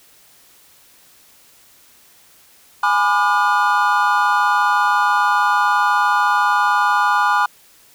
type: chord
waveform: triangle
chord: G# diminished seventh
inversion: none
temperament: just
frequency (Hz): 830.6 / 996.7 / 1196.1 / 1435.3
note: G#5 / B5 / D6 / F6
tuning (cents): 0 / +16 / +31 / +47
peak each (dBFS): -17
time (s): 2.83-7.46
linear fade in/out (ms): 5
effects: white hiss -50 dBFS RMS until 7.94 s